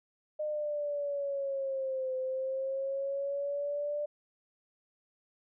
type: exponential two-way sweep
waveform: sine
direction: down then up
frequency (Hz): 610 to 516 to 592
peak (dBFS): -31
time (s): 0.39-4.06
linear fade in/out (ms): 10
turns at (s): 2.15
effects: none